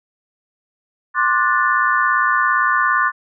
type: chord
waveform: sine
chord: D dominant seventh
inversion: third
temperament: just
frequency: 1057.2 / 1174.7 / 1468.3 / 1762 Hz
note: C6 / D6 / F#6 / A6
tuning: +18 / 0 / -14 / +2 cents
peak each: -19 dBFS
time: 1.14-3.12 s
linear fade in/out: 50 ms
effects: none